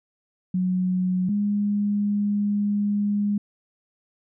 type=tone pair in turn; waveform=sine; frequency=183.6 / 205.1 Hz; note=F#3 / G#3; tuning=-13 / -21 cents; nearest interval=major second; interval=192 cents; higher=second; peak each=-20 dBFS; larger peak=neither; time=0.54-1.29 / 1.29-3.38 s; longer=second; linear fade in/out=5 ms; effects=none